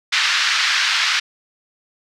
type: band-pass noise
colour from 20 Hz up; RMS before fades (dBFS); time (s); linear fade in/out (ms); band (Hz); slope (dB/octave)
pink; -18; 0.12-1.2; 10; 1400 to 5200; 24
effects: none